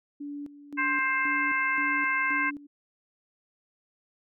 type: tone with tremolo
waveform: sine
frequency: 288.4 Hz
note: D4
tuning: 31 cents flat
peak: -34 dBFS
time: 0.2-2.67 s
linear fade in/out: 10 ms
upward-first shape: square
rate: 1.9 Hz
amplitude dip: 75%
type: harmonic tone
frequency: 527 Hz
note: C5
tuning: 12 cents sharp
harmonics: 2 / 3 / 4 / 5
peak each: -30 / -28 / -28 / -35 dBFS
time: 0.77-2.51 s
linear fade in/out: 20 ms
effects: none